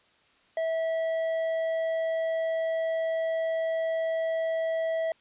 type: tone with tanh clipping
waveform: triangle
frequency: 651 Hz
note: E5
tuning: 22 cents flat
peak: -27 dBFS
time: 0.57-5.12 s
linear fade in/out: 2 ms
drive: 11 dB
effects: white hiss -63 dBFS RMS until 5.2 s + resampled to 8000 Hz